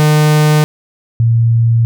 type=tone pair in turn; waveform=45% pulse / sine; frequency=151.9 / 115.59 Hz; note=D#3 / A#2; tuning=-41 / -14 cents; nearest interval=perfect fourth; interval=473 cents; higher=first; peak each=-7 dBFS; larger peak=neither; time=0-0.64 / 1.2-1.85 s; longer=second; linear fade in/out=0 ms; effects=none